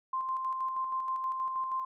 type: tone with tremolo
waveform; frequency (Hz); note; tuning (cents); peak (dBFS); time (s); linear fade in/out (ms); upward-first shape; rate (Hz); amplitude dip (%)
sine; 1046.5; C6; 0; -29; 0.13-1.85; 5; square; 6.3; 35
effects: none